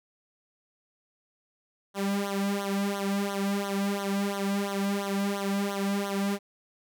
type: tone with flanger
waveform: sawtooth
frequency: 199.1 Hz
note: G3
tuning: 27 cents sharp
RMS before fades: -29 dBFS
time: 1.94-6.39 s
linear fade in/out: 50 ms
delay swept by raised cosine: 0.4 to 2.3 ms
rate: 2.9 Hz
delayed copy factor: -1
effects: none